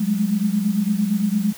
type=tone cluster; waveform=sine; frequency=182.6 / 206.7 / 215.5 Hz; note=F#3 / G#3 / A3; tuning=-23 / -8 / -36 cents; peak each=-24 / -19 / -25 dBFS; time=0-1.53 s; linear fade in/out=10 ms; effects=white hiss -40 dBFS RMS until 1.57 s